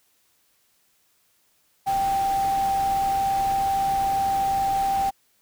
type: tone in noise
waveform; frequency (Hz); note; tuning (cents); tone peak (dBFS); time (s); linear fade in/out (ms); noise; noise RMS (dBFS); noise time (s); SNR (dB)
sine; 784; G5; 0; -20; 1.86-5.11; 20; pink; -36; 1.86-5.11; +13
effects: white hiss -65 dBFS RMS until 5.41 s